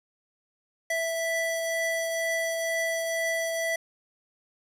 square tone pair together, 659.2 / 1975.5 Hz, E5 / B6, 0 / 0 cents, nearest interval octave + perfect fifth, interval 1900 cents, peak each -29 / -31 dBFS, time 0.9-3.76 s, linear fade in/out 5 ms, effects resampled to 32000 Hz + 9-bit

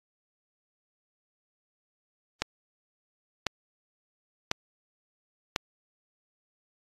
click train, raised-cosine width 0.2 ms, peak -8 dBFS, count 4, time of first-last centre 2.42-5.561 s, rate 0.955 Hz, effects AAC 32 kbps

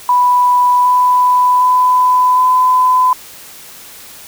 sine tone with pitch steps, 987.8 / 995.2 / 1002.7 / 1010.3 Hz, B5 / B5 / B5 / B5, 0 / +13 / +26 / +39 cents, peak -7 dBFS, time 0.09-3.13 s, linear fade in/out 2 ms, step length 760 ms, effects white hiss -35 dBFS RMS until 4.27 s

